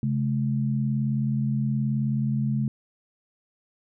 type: tone pair together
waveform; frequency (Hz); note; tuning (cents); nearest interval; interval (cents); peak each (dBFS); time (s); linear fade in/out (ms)
sine; 135.26 / 214.2; C#3 / A3; -42 / -46; minor sixth; 796; -24 / -26; 0.03-2.68; 2
effects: none

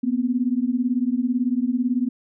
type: beating tone pair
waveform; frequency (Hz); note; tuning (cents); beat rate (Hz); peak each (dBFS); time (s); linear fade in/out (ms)
sine; 239.1 / 257.1; A#3 / C4; +44 / -30; 18; -22; 0.03-2.09; 10
effects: none

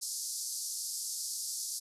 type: band-pass noise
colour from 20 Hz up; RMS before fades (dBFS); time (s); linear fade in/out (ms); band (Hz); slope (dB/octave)
pink; -38; 0.01-1.8; 20; 4700 to 12000; 48
effects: resampled to 32000 Hz

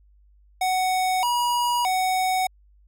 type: tone with pitch steps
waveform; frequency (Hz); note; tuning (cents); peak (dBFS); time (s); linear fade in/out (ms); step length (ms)
square; 744 / 964 / 746; F#5 / B5 / F#5; +9 / -42 / +14; -21; 0.61-2.47; 5; 620
effects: added 50 Hz sine -53 dBFS peak until 2.87 s

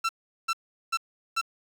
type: tone bursts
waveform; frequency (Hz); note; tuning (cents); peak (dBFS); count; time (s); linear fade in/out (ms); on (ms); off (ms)
sawtooth; 1343; E6; +32; -20; 4; 0.04-1.414; 10; 51; 390
effects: low-pass 7000 Hz 12 dB/octave + 8-bit

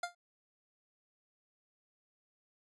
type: tone with exponential decay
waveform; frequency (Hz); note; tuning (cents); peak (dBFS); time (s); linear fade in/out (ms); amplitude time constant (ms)
25% pulse; 700; F5; +4; -28; 0.03-0.15; 5; 25
effects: resampled to 22050 Hz

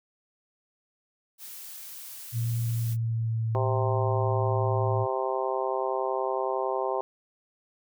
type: noise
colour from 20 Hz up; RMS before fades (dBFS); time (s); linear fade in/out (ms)
blue; -42; 1.38-2.97; 50
type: tone with pitch glide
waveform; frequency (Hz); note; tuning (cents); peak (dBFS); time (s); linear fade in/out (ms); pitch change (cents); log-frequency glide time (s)
sine; 116.54 to 109.37; A#2 to A2; 0 to -10; -25; 2.32-5.07; 50; -110; 2.56-4.09
type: harmonic tone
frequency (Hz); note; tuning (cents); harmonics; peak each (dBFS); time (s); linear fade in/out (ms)
130.81; C3; 0; 3 / 4 / 5 / 6 / 7 / 8; -31 / -32 / -33 / -34 / -34 / -35; 3.55-7.01; 0
effects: none

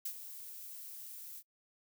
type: noise with ADSR envelope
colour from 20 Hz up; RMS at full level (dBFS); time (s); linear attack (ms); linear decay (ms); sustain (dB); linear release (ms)
violet; -37; 0.05-1.43; 8; 70; -11; 48
effects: noise-tail reverb RT60 0.1 s tail -26 dB re dry

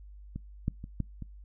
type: clicks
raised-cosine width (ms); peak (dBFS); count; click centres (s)
5; -24 / -16 / -28 / -18 / -27; 5; 0.36 / 0.681 / 0.841 / 1.003 / 1.223
effects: noise-tail reverb RT60 0.2 s tail -25 dB re dry + added 50 Hz sine -46 dBFS peak until 1.44 s

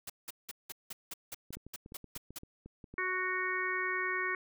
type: noise bursts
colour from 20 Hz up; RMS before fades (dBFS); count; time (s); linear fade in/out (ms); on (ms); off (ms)
white; -42; 12; 0.07-2.386; 5; 28; 180
type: clicks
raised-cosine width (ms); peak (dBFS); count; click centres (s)
3; -35; 12; 1.506 / 1.57 / 1.666 / 1.861 / 1.921 / 2.043 / 2.164 / 2.306 / 2.434 / 2.66 / 2.842 / 2.94
type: harmonic tone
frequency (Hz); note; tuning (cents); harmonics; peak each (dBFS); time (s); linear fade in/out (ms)
370; F#4; 0; 1 / 3 / 4 / 5 / 6; -40 / -38 / -39 / -35 / -38; 2.98-4.35; 2
effects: none

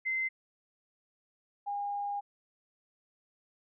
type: tone pair in turn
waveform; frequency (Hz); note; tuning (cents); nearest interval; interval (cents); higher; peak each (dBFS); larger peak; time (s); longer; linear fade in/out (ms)
sine; 2069 / 811.7; C7 / G#5; -20 / -40; octave + major third; 1620; first; -29 / -32; first; 0.05-0.29 / 1.66-2.21; second; 20
effects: none

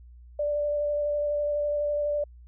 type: tone with vibrato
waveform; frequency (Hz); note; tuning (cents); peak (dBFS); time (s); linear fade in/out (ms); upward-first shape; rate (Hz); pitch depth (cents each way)
sine; 587.3; D5; 0; -24; 0.39-2.24; 5; square; 12; 9
effects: added 60 Hz sine -46 dBFS peak until 2.47 s

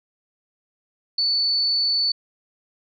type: tone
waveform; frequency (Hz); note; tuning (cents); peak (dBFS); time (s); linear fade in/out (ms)
sine; 4478; C#8; +17; -18; 1.18-2.12; 5
effects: none

